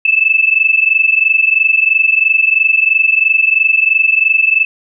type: tone pair together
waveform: sine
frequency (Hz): 2614 / 2637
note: E7 / E7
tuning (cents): -15 / 0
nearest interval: unison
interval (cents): 15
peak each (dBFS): -11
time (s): 0.05-4.65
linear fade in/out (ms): 5
effects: none